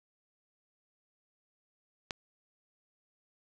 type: click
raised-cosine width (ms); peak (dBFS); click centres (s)
0.2; -17; 2.108
effects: none